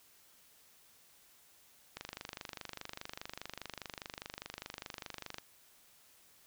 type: click train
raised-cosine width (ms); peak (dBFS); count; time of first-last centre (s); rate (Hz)
0.2; -24; 86; 1.97-5.384; 24.9
effects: white hiss -64 dBFS RMS until 6.46 s